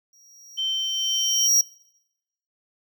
square tone with exponential growth, 5680 Hz, F8, 28 cents sharp, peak -15 dBFS, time 0.13-1.61 s, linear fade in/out 2 ms, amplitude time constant 320 ms
sine tone with tremolo, 3103 Hz, G7, 18 cents flat, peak -22 dBFS, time 0.57-1.48 s, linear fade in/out 20 ms, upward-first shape triangle, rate 2.2 Hz, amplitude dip 30%
effects noise-tail reverb RT60 0.9 s tail -23 dB re dry

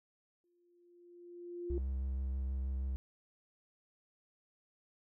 sine tone with exponential growth, 349.2 Hz, F4, in tune, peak -35 dBFS, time 0.44-1.78 s, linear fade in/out 1 ms, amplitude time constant 290 ms
triangle tone with vibrato, 66 Hz, C2, 16 cents sharp, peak -32 dBFS, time 1.7-2.96 s, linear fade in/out 0 ms, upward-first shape sine, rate 6.3 Hz, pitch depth 19 cents each way
effects none

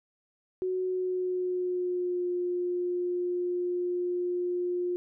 sine tone with pitch glide, 370 to 355.7 Hz, F#4 to F4, 0 to +32 cents, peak -27 dBFS, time 0.62-4.96 s, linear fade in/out 0 ms, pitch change -68 cents, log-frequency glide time 0.84-2.28 s, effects none

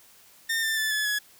sawtooth tone with pitch steps, 1817 / 1783.7 / 1751.1 / 1719 / 1687.5 Hz, A#6 / A6 / A6 / A6 / G#6, -45 / +23 / -9 / -41 / +27 cents, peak -21 dBFS, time 0.49-1.19 s, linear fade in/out 10 ms, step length 140 ms, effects white hiss -55 dBFS RMS until 1.39 s

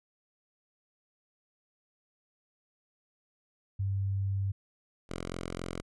sine / 5% pulse tone pair in turn, 97.9 / 43.71 Hz, G2 / F1, -2 / +2 cents, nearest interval octave + major second, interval 1396 cents, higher first, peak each -28 / -25 dBFS, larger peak second, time 3.79-4.52 / 5.09-5.82 s, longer neither, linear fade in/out 10 ms, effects resampled to 24000 Hz

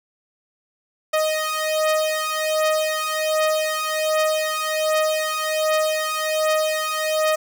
sawtooth beating tone pair, 622.3 / 623.6 Hz, D#5 / D#5, 0 / +4 cents, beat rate 1.3 Hz, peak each -19 / -18 dBFS, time 1.13-7.36 s, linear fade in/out 10 ms, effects none

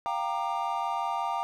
triangle chord, G minor seventh, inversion third, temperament equal with one note detuned, 698.5 / 784 / 932.3 / 1196.6 Hz, F5 / G5 / Bb5 / D6, 0 / 0 / 0 / +32 cents, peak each -33 / -31 / -30 / -33 dBFS, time 0.06-1.43 s, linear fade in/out 0 ms, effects none

